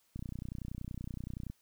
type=click train; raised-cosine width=5 ms; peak=-28 dBFS; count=42; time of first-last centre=0.16-1.5 s; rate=30.6 Hz; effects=white hiss -72 dBFS RMS until 1.61 s